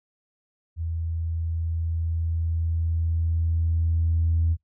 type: tone with level ramp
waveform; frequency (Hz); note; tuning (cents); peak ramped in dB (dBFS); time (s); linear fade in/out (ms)
sine; 82.41; E2; 0; -26 to -18; 0.76-4.57; 50
effects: noise-tail reverb RT60 0.1 s tail -19 dB re dry + tanh soft clip ceiling -14 dBFS